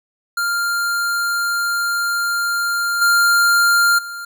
square tone with level steps, 1396.9 Hz, F6, in tune, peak -18 / -12 / -28 dBFS, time 0.37-4.25 s, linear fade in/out 5 ms, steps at 3.01 / 3.98 s, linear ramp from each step 10 ms, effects none

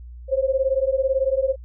sine beating tone pair, 523.3 / 541.3 Hz, C5 / C#5, 0 / -41 cents, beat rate 18 Hz, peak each -21 dBFS, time 0.28-1.56 s, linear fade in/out 50 ms, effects added 60 Hz sine -36 dBFS peak until 1.64 s

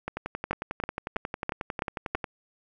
two click trains, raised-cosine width 0.5 ms, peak -16 / -12 dBFS, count 25 / 6, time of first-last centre 0.08-2.242 / 0.51-2.149 s, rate 11.1 / 3.05 Hz, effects none

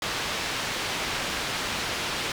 white low-pass noise, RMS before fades -30 dBFS, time 0.02-2.32 s, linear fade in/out 2 ms, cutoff 3800 Hz, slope 12 dB/octave, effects none

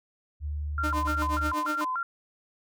sine tone with pitch glide, 74.1 to 73.12 Hz, D2 to D2, +16 to -7 cents, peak -29 dBFS, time 0.4-1.54 s, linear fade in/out 50 ms, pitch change -23 cents, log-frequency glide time 0.77-0.93 s
sine tone with vibrato, 1188 Hz, D6, 20 cents sharp, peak -27 dBFS, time 0.78-2.03 s, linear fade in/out 2 ms, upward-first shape square, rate 3.4 Hz, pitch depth 260 cents each way
sawtooth tone with tremolo, 302.9 Hz, D#4, 46 cents flat, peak -24 dBFS, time 0.83-1.85 s, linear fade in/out 10 ms, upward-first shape triangle, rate 8.3 Hz, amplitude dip 100%
effects none

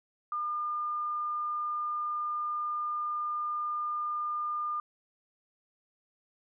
sine tone, 1207 Hz, D6, 47 cents sharp, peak -30 dBFS, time 0.32-4.8 s, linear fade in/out 2 ms, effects none

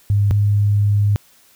sine tone pair in turn, 101.7 / 102.64 Hz, G#2 / G#2, -36 / -20 cents, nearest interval unison, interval 16 cents, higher second, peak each -12 dBFS, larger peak neither, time 0.1-0.31 / 0.31-1.16 s, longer second, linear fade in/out 0 ms, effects white hiss -52 dBFS RMS until 1.55 s

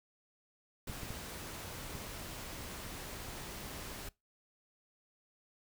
pink noise, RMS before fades -45 dBFS, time 0.87-4.09 s, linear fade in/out 5 ms
clicks, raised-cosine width 5 ms, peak -31 dBFS, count 4, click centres 0.898 / 1.033 / 1.106 / 1.953 s
effects noise-tail reverb RT60 0.2 s tail -22 dB re dry

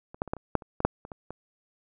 clicks, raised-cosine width 1 ms, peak -29 / -13 / -26 / -14 / -28 / -8 / -30 / -17 / -6 / -27 / -25 / -23 dBFS, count 12, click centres 0.145 / 0.219 / 0.277 / 0.335 / 0.367 / 0.553 / 0.622 / 0.804 / 0.85 / 1.051 / 1.118 / 1.306 s, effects none

